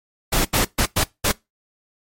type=noise bursts at uneven times; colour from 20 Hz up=pink; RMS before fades=-18 dBFS; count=5; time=0.32-0.45 / 0.53-0.65 / 0.78-0.86 / 0.96-1.04 / 1.24-1.32 s; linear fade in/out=10 ms; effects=noise-tail reverb RT60 0.2 s tail -22 dB re dry + MP3 64 kbps